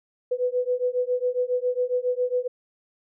sine beating tone pair, 493.9 / 501.2 Hz, B4 / B4, 0 / +25 cents, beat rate 7.3 Hz, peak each -25 dBFS, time 0.31-2.48 s, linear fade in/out 10 ms, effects none

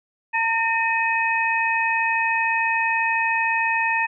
sine tone cluster, 909 / 1822 / 2534 Hz, A#5 / A#6 / D#7, -44 / -40 / +31 cents, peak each -23 dBFS, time 0.33-4.07 s, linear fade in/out 20 ms, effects none

